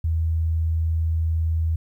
sine tone, 81.1 Hz, E2, 28 cents flat, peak -19 dBFS, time 0.04-1.76 s, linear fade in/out 5 ms, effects 10-bit

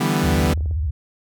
sawtooth chord, E minor seventh, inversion third, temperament equal, 146.83 / 164.81 / 196 / 246.9 Hz, D3 / E3 / G3 / B3, 0 / 0 / 0 / 0 cents, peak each -19 dBFS, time 0-0.54 s, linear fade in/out 10 ms
sine tone with vibrato, 77.1 Hz, D#2, 15 cents flat, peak -19 dBFS, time 0.23-0.91 s, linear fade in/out 10 ms, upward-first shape square, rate 15 Hz, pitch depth 190 cents each way
clicks, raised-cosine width 2 ms, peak -27 dBFS, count 10, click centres 0.278 / 0.316 / 0.4 / 0.444 / 0.489 / 0.519 / 0.576 / 0.608 / 0.659 / 0.711 s
effects none

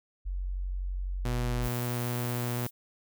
sine tone, 46 Hz, F#1, 9 cents flat, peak -30 dBFS, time 0.25-1.69 s, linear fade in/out 20 ms
sawtooth tone with pitch glide, 121.7 to 120.93 Hz, B2 to B2, -25 to -36 cents, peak -26 dBFS, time 1.25-2.67 s, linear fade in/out 5 ms, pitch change -11 cents, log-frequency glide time 1.52-2.36 s
violet noise, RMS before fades -41 dBFS, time 1.61-2.71 s, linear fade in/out 50 ms
effects none

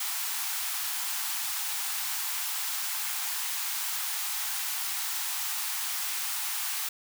white high-pass noise, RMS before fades -32 dBFS, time 0-6.89 s, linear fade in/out 5 ms, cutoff 740 Hz, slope 96 dB/octave, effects none

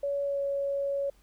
sine tone with pitch glide, 564 to 558.5 Hz, C#5 to C#5, +30 to +13 cents, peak -27 dBFS, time 0.03-1.1 s, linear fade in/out 5 ms, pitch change -17 cents, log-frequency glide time 0.25-0.4 s, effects added 46 Hz sine -60 dBFS peak until 1.22 s + pink hiss -66 dBFS RMS until 1.22 s

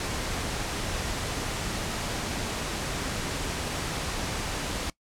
pink noise, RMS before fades -31 dBFS, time 0-4.9 s, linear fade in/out 2 ms, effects noise-tail reverb RT60 0.1 s tail -22 dB re dry + low-pass 9000 Hz 12 dB/octave

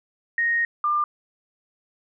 sine tone pair in turn, 1864.7 / 1196.3 Hz, A#6 / D6, 0 / +32 cents, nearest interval minor sixth, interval 768 cents, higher first, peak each -19 / -19 dBFS, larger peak neither, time 0.38-0.65 / 0.84-1.04 s, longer first, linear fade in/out 2 ms, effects none

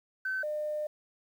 sine tone pair in turn, 1531 / 603.4 Hz, G6 / D5, -41 / +47 cents, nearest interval octave + major third, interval 1612 cents, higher first, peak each -29 / -30 dBFS, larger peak first, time 0.25-0.43 / 0.43-0.87 s, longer second, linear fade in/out 5 ms, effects tanh soft clip ceiling -25 dBFS + 10-bit

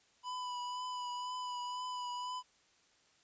square tone with vibrato, 992 Hz, B5, 7 cents sharp, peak -39 dBFS, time 0.23-2.43 s, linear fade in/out 50 ms, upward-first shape triangle, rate 2 Hz, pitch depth 24 cents each way, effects white hiss -69 dBFS RMS until 3.23 s + resampled to 16000 Hz

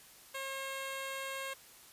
10% pulse tone, 539 Hz, C#5, 49 cents flat, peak -30 dBFS, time 0.34-1.54 s, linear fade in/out 10 ms, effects white hiss -57 dBFS RMS until 1.92 s + resampled to 32000 Hz

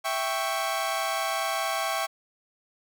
sawtooth chord, C# diminished, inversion first, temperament equal, 659.3 / 784 / 1108.7 Hz, E5 / G5 / C#6, 0 / 0 / 0 cents, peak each -27 dBFS, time 0.04-2.07 s, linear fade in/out 20 ms, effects none

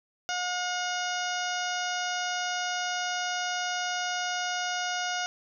harmonic tone with a mistuned harmonic, 720 Hz, F#5, 47 cents flat, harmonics 1 / 2 / 3 / 4 / 5 / 6 / 7 / 8 / 9, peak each -33 / -33 / -41 / -37 / -41 / -46 / -40 / -39 / -42 dBFS, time 0.29-5.26 s, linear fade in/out 0 ms, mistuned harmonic 6, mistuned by +16 cents, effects none

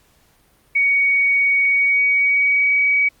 sine tone with pitch glide, 2241 to 2267 Hz, C#7 to C#7, +18 to +38 cents, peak -13 dBFS, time 0.75-3.09 s, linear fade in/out 10 ms, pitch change +20 cents, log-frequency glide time 1.67-2.74 s, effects pink hiss -57 dBFS RMS until 3.2 s + Opus 48 kbps

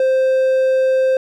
triangle tone, 523.3 Hz, C5, in tune, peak -10 dBFS, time 0-1.17 s, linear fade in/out 2 ms, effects none

